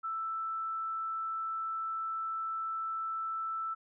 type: tone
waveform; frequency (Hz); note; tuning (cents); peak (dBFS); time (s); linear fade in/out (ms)
sine; 1323; E6; +6; -33; 0.03-3.75; 20
effects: none